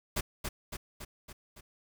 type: noise with echo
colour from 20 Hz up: pink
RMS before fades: -31 dBFS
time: 0.16-0.21 s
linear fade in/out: 10 ms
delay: 280 ms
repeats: 5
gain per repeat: -4 dB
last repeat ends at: 1.61 s
effects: none